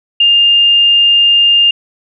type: tone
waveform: sine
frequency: 2810 Hz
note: F7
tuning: 10 cents sharp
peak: -5 dBFS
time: 0.2-1.71 s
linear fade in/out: 5 ms
effects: none